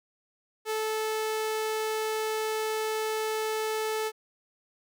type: tone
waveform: sawtooth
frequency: 436.1 Hz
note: A4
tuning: 15 cents flat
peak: -24 dBFS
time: 0.65-4.12 s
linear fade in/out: 50 ms
effects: none